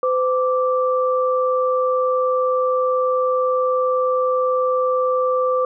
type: tone pair together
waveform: sine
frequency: 509.7 / 1171 Hz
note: C5 / D6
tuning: -45 / -5 cents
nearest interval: octave + major second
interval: 1440 cents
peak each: -17 / -21 dBFS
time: 0.03-5.65 s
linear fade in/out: 2 ms
effects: none